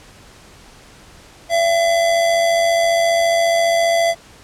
square tone with amplitude modulation, 674 Hz, E5, 38 cents sharp, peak -12 dBFS, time 1.49-4.15 s, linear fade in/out 50 ms, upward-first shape sine, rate 94.7 Hz, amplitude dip 40%, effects pink hiss -44 dBFS RMS until 4.43 s + low-pass 9000 Hz 12 dB/octave

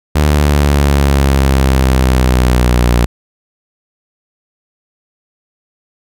sawtooth exponential sweep, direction down, 75 to 59.3 Hz, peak -4 dBFS, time 0.15-3.06 s, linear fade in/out 10 ms, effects none

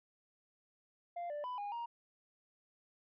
sine tone with pitch steps, 695 / 589 / 996 / 817 / 940 Hz, F5 / D5 / B5 / G#5 / A#5, -9 / +5 / +14 / -29 / +14 cents, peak -36 dBFS, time 1.16-1.86 s, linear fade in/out 10 ms, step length 140 ms, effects tanh soft clip ceiling -38 dBFS

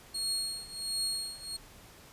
30% pulse tone with tremolo, 4292 Hz, C8, 43 cents sharp, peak -26 dBFS, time 0.14-1.57 s, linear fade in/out 10 ms, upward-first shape triangle, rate 1.4 Hz, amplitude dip 90%, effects pink hiss -54 dBFS RMS until 2.12 s + resampled to 32000 Hz

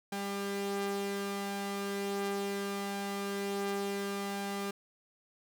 sawtooth tone pair together, 199.1 / 398.9 Hz, G3 / G4, +27 / +30 cents, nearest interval octave, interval 1203 cents, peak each -33 / -32 dBFS, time 0.12-4.71 s, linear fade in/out 5 ms, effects none

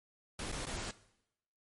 pink noise with dropouts, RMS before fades -40 dBFS, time 0.39-0.91 s, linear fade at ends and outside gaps 2 ms, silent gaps 0.517-0.524 / 0.654-0.667 s, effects noise-tail reverb RT60 0.8 s tail -17 dB re dry + MP3 48 kbps

